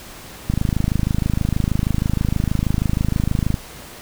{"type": "click train", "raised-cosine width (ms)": 5, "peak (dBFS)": -6, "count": 81, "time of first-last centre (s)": [0.5, 3.542], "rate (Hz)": 26.3, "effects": ["pink hiss -38 dBFS RMS until 4.01 s"]}